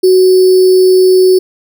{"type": "tone with sample-and-hold", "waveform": "sine", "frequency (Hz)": 371.9, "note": "F#4", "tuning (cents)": 9, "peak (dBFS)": -3, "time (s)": [0.03, 1.39], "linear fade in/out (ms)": 10, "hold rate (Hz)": 4900, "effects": []}